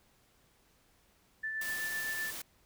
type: tone with tremolo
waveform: sine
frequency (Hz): 1760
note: A6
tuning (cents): 0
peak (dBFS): -33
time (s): 1.43-2.31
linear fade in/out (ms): 10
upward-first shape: sine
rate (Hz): 7.9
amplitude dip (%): 30
type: noise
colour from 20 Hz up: white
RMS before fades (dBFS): -42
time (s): 1.61-2.42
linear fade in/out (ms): 5
effects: pink hiss -68 dBFS RMS until 2.65 s